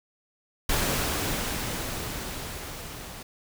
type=noise with level ramp; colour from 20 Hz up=pink; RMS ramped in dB=-25 to -41 dBFS; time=0.69-3.23 s; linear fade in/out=5 ms; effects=none